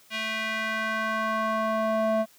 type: tone with band-pass filter sweep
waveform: square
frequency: 220 Hz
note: A3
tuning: in tune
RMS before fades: -27 dBFS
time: 0.1-2.26 s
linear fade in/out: 50 ms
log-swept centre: 2700 to 630 Hz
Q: 1.9
effects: white hiss -57 dBFS RMS until 2.38 s + high-pass 100 Hz 12 dB/octave